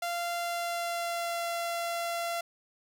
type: tone with pitch glide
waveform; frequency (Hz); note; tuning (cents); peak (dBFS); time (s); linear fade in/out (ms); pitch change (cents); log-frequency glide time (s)
sawtooth; 691 to 683.1; F5 to F5; -19 to -38; -27; 0.02-2.41; 5; -19; 0.36-1.44
effects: none